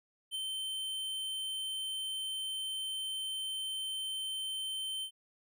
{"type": "tone with ADSR envelope", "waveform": "square", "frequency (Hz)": 3097, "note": "G7", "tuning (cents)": -22, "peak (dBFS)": -34, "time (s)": [0.31, 5.11], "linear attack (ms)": 40, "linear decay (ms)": 13, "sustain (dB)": -2, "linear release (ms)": 79, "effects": []}